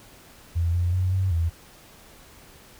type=tone with pitch steps; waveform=sine; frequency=84.6 / 87.7 / 92.1 / 94.5 / 83.3 Hz; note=E2 / F2 / F#2 / F#2 / E2; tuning=+45 / +8 / -7 / +37 / +19 cents; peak=-20 dBFS; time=0.55-1.5 s; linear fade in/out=20 ms; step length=190 ms; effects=pink hiss -50 dBFS RMS until 2.79 s